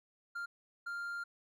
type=tone bursts at uneven times; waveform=triangle; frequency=1396.9 Hz; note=F6; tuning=in tune; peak=-36 dBFS; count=2; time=0.35-0.46 / 0.86-1.24 s; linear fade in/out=10 ms; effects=none